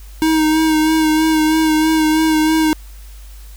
square tone with vibrato, 314.1 Hz, D#4, 16 cents sharp, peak -12 dBFS, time 0.22-2.73 s, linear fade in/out 0 ms, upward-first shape sine, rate 3.1 Hz, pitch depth 26 cents each way, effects added 50 Hz sine -33 dBFS peak until 3.56 s + white hiss -46 dBFS RMS until 3.56 s

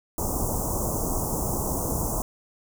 pink band-stop noise, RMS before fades -27 dBFS, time 0.18-2.22 s, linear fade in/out 2 ms, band 1100 to 6200 Hz, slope 48 dB/octave, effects none

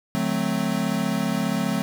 square chord, D dominant seventh, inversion none, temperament equal with one note detuned, 150.09 / 185 / 220 / 261.6 Hz, D3 / F#3 / A3 / C4, +38 / 0 / 0 / 0 cents, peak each -32 / -27 / -27 / -29 dBFS, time 0.15-1.82 s, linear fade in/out 0 ms, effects none

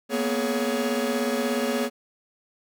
45% pulse tone cluster, 232.4 / 249.2 / 421.8 / 558 Hz, A#3 / B3 / G#4 / C#5, -5 / +16 / +27 / +11 cents, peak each -29 dBFS, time 0.09-1.9 s, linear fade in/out 50 ms, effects none

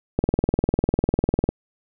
click train, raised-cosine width 2 ms, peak -5 dBFS, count 27, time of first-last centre 0.19-1.49 s, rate 20 Hz, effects none

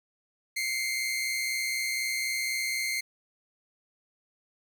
sawtooth tone pair together, 2093 / 2217 Hz, C7 / C#7, 0 / 0 cents, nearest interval minor second, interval 100 cents, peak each -26 / -31 dBFS, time 0.56-3.01 s, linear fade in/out 10 ms, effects none

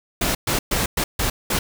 pink noise bursts at uneven times, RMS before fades -21 dBFS, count 6, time 0.21-0.35 / 0.47-0.59 / 0.71-0.86 / 0.97-1.04 / 1.19-1.3 / 1.5-1.59 s, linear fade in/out 5 ms, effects none

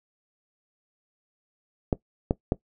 clicks, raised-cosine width 2 ms, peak -8 dBFS, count 3, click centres 1.928 / 2.309 / 2.521 s, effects noise-tail reverb RT60 0.1 s tail -19 dB re dry

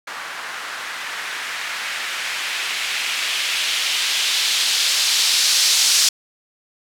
violet noise with low-pass filter sweep, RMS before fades -21 dBFS, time 0.07-6.09 s, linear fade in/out 5 ms, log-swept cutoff 1300 to 5000 Hz, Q 1.4, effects none

